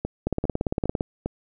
two click trains, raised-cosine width 2 ms, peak -10 / -13 dBFS, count 14 / 4, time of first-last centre 0.27-1.009 / 0.05-1.26 s, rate 17.6 / 2.48 Hz, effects none

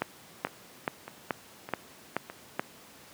two click trains, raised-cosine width 0.5 ms, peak -12 / -24 dBFS, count 7 / 4, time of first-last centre 0.02-2.595 / 0.47-2.299 s, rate 2.33 / 1.64 Hz, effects pink hiss -52 dBFS RMS until 3.13 s + high-pass 150 Hz 12 dB/octave

